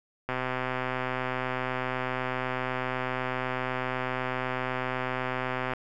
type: click train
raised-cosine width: 0.5 ms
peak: -15 dBFS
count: 698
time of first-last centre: 0.29-5.735 s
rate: 128 Hz
effects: none